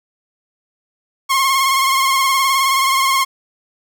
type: tone with vibrato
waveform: sawtooth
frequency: 1076 Hz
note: C6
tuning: 48 cents sharp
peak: -9 dBFS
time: 1.29-3.25 s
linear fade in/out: 20 ms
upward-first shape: sine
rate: 19 Hz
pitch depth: 44 cents each way
effects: 8-bit